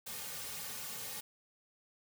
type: noise with comb filter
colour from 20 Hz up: white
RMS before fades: -43 dBFS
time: 0.06-1.21 s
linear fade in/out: 10 ms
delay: 3 ms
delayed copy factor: -0.95
effects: none